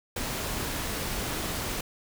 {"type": "noise", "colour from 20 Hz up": "pink", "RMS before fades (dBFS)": -32, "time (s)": [0.16, 1.81], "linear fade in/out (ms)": 5, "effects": []}